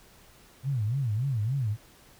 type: tone with vibrato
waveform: sine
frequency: 120.8 Hz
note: B2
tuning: 38 cents flat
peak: -25 dBFS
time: 0.63-1.77 s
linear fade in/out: 50 ms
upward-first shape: sine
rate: 3.5 Hz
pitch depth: 270 cents each way
effects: pink hiss -56 dBFS RMS until 2.19 s